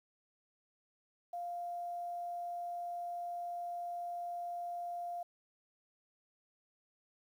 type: tone with quantisation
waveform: sine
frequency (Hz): 698.5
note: F5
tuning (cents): 0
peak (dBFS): -38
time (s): 1.33-5.23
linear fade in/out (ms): 5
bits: 11
effects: none